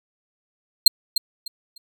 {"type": "tone with echo", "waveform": "40% pulse", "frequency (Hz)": 4195, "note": "C8", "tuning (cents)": 4, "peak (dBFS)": -4, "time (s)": [0.86, 0.88], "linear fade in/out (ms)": 5, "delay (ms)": 300, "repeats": 3, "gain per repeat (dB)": -12, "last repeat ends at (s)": 1.78, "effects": []}